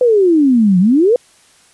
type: exponential two-way sweep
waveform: sine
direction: down then up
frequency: 513 to 174.61 to 513 Hz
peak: -7 dBFS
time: 0.01-1.16 s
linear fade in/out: 2 ms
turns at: 0.79 s
effects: white hiss -49 dBFS RMS until 1.73 s + resampled to 24000 Hz